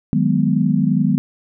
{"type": "chord", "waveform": "sine", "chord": "G# minor seventh", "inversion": "second", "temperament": "equal", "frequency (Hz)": [155.56, 185, 207.7, 246.9], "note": ["D#3", "F#3", "G#3", "B3"], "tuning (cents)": [0, 0, 0, 0], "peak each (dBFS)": -19, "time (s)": [0.13, 1.18], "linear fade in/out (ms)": 0, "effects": []}